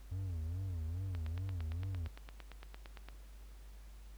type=tone with vibrato; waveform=triangle; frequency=87.31 Hz; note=F2; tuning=in tune; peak=-35 dBFS; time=0.11-2.08 s; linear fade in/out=10 ms; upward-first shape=sine; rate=2.4 Hz; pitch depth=180 cents each way
type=click train; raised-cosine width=0.3 ms; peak=-33 dBFS; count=18; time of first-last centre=1.15-3.086 s; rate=8.78 Hz
effects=added 50 Hz sine -50 dBFS peak until 4.17 s + pink hiss -65 dBFS RMS until 4.17 s